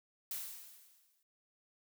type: noise with exponential decay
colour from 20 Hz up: blue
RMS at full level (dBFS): -39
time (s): 0.31-1.23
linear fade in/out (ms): 2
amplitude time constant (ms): 200
effects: none